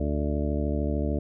harmonic tone, 73.42 Hz, D2, in tune, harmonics 1 / 2 / 3 / 4 / 5 / 6 / 8 / 9, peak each -27 / -34 / -32 / -32 / -37 / -36 / -35 / -41 dBFS, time 0-1.19 s, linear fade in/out 5 ms, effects none

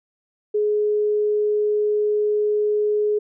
sine tone, 420 Hz, G#4, 19 cents sharp, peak -17 dBFS, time 0.54-3.19 s, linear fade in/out 10 ms, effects none

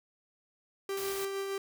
45% pulse tone with tremolo, 392 Hz, G4, in tune, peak -32 dBFS, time 0.89-1.58 s, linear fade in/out 2 ms, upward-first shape sine, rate 6.5 Hz, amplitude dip 30%
white noise, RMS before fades -41 dBFS, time 0.97-1.25 s, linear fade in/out 2 ms
effects none

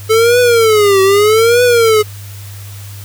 square tone with vibrato, 435 Hz, A4, 20 cents flat, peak -7 dBFS, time 0.09-2.03 s, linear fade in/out 20 ms, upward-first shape triangle, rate 0.81 Hz, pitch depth 230 cents each way, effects added 100 Hz sine -27 dBFS peak until 3.04 s + white hiss -36 dBFS RMS until 3.04 s

